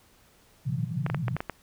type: band-pass noise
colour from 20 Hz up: pink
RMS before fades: -30 dBFS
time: 0.65-1.36 s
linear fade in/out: 10 ms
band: 110 to 180 Hz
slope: 96 dB/octave
type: clicks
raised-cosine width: 0.5 ms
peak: -15 dBFS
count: 7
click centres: 1.064 / 1.1 / 1.146 / 1.282 / 1.366 / 1.405 / 1.497 s
effects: pink hiss -60 dBFS RMS until 1.62 s